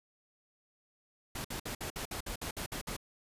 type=noise bursts; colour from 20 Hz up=pink; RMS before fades=-39 dBFS; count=11; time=1.35-2.966 s; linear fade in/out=5 ms; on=96 ms; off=56 ms; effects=resampled to 32000 Hz